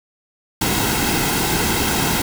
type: noise with comb filter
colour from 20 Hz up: pink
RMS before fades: -19 dBFS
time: 0.61-2.22 s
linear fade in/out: 5 ms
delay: 1.7 ms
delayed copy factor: -0.55
effects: none